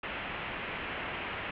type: low-pass noise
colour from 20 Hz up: white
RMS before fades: -38 dBFS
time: 0.03-1.51 s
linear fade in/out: 5 ms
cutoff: 2900 Hz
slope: 48 dB/octave
effects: none